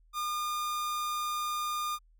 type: tone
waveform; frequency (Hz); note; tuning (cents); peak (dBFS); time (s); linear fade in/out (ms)
45% pulse; 1212; D#6; -46; -31; 0.13-1.99; 50
effects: added 40 Hz sine -59 dBFS peak until 2.19 s